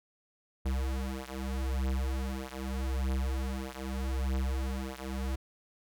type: beating tone pair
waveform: square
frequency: 65.41 / 66.22 Hz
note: C2 / C2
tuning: 0 / +21 cents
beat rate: 0.81 Hz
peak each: -34 / -35 dBFS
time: 0.65-5.36 s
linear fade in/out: 10 ms
effects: none